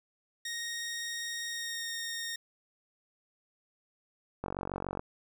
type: tone with pitch glide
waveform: 15% pulse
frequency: 1865 to 1848.9 Hz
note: A#6 to A#6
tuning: 0 to -15 cents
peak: -29 dBFS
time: 0.45-2.36 s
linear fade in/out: 5 ms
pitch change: -15 cents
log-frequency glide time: 1.49-1.88 s
type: click train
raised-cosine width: 1 ms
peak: -21 dBFS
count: 27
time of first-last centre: 4.44-4.994 s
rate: 46.9 Hz
effects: none